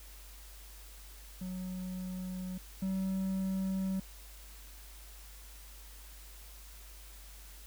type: tone pair in turn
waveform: triangle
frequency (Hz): 184.2 / 190.48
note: F#3 / G3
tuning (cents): -7 / -49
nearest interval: minor second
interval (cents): 58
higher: second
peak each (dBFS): -35 / -29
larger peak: second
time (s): 1.41-2.58 / 2.82-4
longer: second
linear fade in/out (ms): 5
effects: added 50 Hz sine -50 dBFS peak until 7.66 s + white hiss -55 dBFS RMS until 7.66 s